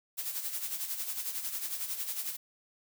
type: noise with tremolo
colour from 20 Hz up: blue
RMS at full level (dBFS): -34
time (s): 0.17-2.37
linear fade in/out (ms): 20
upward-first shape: sine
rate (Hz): 11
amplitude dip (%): 60
effects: none